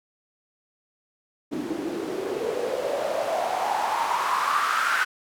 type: noise with band-pass filter sweep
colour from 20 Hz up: white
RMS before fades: -26 dBFS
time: 1.51-5.05 s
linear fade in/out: 20 ms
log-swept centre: 280 to 1500 Hz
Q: 6.2
effects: none